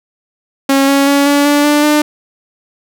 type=tone with pitch steps; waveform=sawtooth; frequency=273.4 / 277.5 / 281.7 / 286 / 290.3 / 294.7 / 299.2 Hz; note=C#4 / C#4 / C#4 / D4 / D4 / D4 / D4; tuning=-24 / +2 / +28 / -46 / -20 / +6 / +32 cents; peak=-4 dBFS; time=0.69-2.02 s; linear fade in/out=5 ms; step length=190 ms; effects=none